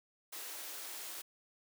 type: high-pass noise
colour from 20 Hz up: white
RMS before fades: -45 dBFS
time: 0.32-1.22 s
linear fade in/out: 10 ms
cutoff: 280 Hz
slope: 96 dB/octave
effects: none